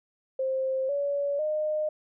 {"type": "tone with pitch steps", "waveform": "sine", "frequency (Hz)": [527, 568.1, 612.4], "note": ["C5", "C#5", "D#5"], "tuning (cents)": [12, 42, -28], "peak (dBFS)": -25, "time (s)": [0.39, 1.89], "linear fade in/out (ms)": 5, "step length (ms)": 500, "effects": []}